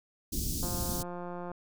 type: band-stop noise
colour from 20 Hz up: pink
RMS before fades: -33 dBFS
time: 0.32-1.03 s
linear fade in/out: 10 ms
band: 300 to 4800 Hz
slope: 24 dB/octave
type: click train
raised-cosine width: 1 ms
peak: -27 dBFS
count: 157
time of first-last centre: 0.63-1.516 s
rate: 176 Hz
effects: none